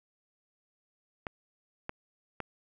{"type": "clicks", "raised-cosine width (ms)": 0.5, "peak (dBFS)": -20, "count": 3, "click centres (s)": [1.268, 1.894, 2.403], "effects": []}